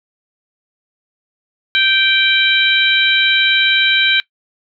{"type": "harmonic tone", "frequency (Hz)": 781, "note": "G5", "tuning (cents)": -7, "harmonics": [2, 3, 4, 5], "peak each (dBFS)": [-16, -16, -16, -16], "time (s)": [1.75, 4.2], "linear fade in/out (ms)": 0, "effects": ["noise-tail reverb RT60 0.1 s tail -21 dB re dry"]}